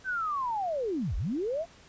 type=linear two-way sweep; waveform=sine; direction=down then up; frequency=1567 to 34.65 to 699 Hz; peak=-28 dBFS; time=0.04-1.66 s; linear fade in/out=50 ms; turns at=1.16 s; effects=pink hiss -55 dBFS RMS until 1.88 s + resampled to 16000 Hz